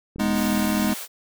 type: click train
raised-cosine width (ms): 3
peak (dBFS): -24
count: 32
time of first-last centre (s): 0.16-0.92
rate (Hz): 40.8
type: chord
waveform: square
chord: G# minor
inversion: none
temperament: equal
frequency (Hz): 207.7 / 246.9 / 311.1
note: G#3 / B3 / D#4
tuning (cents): 0 / 0 / 0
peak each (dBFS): -23 / -27 / -28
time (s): 0.19-0.94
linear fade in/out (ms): 10
type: high-pass noise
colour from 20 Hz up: white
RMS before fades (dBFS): -34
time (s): 0.33-1.08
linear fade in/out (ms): 50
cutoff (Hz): 360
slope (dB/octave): 96
effects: none